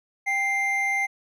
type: tone pair together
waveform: triangle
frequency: 790.8 / 2093 Hz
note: G5 / C7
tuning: +15 / 0 cents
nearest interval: octave + perfect fourth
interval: 1685 cents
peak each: -27 / -21 dBFS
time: 0.26-1.07 s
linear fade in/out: 20 ms
effects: none